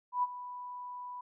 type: tone with ADSR envelope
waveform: sine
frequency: 987.8 Hz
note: B5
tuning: in tune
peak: -25 dBFS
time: 0.12-1.21 s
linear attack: 110 ms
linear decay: 32 ms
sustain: -15 dB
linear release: 5 ms
effects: none